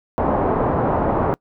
white low-pass noise, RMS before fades -19 dBFS, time 0.18-1.34 s, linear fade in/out 0 ms, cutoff 930 Hz, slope 24 dB/octave, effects noise-tail reverb RT60 0.1 s tail -25 dB re dry

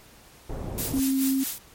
pink low-pass noise, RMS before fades -33 dBFS, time 0.49-1 s, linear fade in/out 5 ms, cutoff 610 Hz, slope 12 dB/octave
blue noise with tremolo, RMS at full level -28 dBFS, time 0.78-1.58 s, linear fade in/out 0 ms, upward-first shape sine, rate 4.7 Hz, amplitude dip 70%
sine tone, 267.9 Hz, C4, 41 cents sharp, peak -21 dBFS, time 0.93-1.44 s, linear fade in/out 10 ms
effects pink hiss -52 dBFS RMS until 1.74 s + MP3 64 kbps

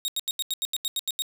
sawtooth tone bursts, 3756 Hz, A#7, 12 cents sharp, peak -22 dBFS, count 11, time 0.05-1.221 s, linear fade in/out 0 ms, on 31 ms, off 83 ms, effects none

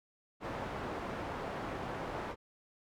white low-pass noise, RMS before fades -40 dBFS, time 0.4-2.36 s, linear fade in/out 50 ms, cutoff 980 Hz, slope 12 dB/octave, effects none

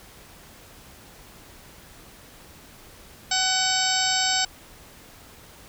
harmonic tone with a mistuned harmonic, 755 Hz, F#5, 35 cents sharp, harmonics 1 / 2 / 3 / 4 / 5 / 6 / 7 / 8 / 10, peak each -28 / -29 / -33 / -30 / -30 / -29 / -28 / -32 / -28 dBFS, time 3.31-4.45 s, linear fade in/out 5 ms, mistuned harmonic 2, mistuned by -18 cents, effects pink hiss -48 dBFS RMS until 5.68 s

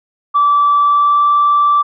sine tone with pitch glide, 1159 to 1166.4 Hz, D6 to D6, -23 to -12 cents, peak -7 dBFS, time 0.34-1.83 s, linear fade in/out 20 ms, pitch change +11 cents, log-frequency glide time 0.8-1.27 s, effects tanh soft clip ceiling -4 dBFS

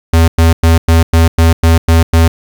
square tone bursts, 82.41 Hz, E2, in tune, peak -5 dBFS, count 9, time 0.13-2.28 s, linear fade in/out 5 ms, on 150 ms, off 100 ms, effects 7-bit

